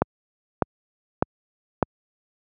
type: click train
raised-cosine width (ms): 1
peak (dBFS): -3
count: 4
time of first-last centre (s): 0.02-1.827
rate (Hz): 1.66
effects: high-pass 80 Hz 12 dB/octave